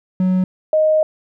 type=tone pair in turn; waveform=triangle / sine; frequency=185 / 622.3 Hz; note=F#3 / D#5; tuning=0 / 0 cents; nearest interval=octave + major sixth; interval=2100 cents; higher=second; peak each=-11 dBFS; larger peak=neither; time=0.2-0.44 / 0.73-1.03 s; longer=second; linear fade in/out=2 ms; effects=none